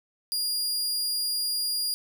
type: tone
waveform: sawtooth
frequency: 4835 Hz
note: D8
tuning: 50 cents sharp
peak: -23 dBFS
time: 0.32-1.94 s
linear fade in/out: 0 ms
effects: none